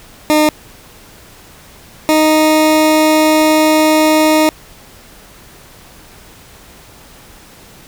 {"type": "tone pair in turn", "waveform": "20% pulse", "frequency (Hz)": [305.1, 310.6], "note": ["D#4", "D#4"], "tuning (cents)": [-34, -3], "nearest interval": "unison", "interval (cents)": 31, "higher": "second", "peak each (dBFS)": -3, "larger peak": "neither", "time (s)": [[0.3, 0.49], [2.09, 4.49]], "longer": "second", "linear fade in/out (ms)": 0, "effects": ["pink hiss -40 dBFS RMS until 7.87 s"]}